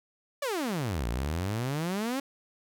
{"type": "exponential two-way sweep", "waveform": "sawtooth", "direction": "down then up", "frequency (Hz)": [601, 55, 280.8], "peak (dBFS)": -25, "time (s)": [0.42, 2.2], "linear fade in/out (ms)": 5, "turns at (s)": 1.07, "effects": []}